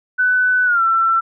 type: tone with pitch glide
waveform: sine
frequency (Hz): 1499 to 1343.2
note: F#6 to E6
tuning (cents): +22 to +32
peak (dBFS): -12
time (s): 0.18-1.21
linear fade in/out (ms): 20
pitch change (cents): -190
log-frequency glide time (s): 0.65-0.82
effects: none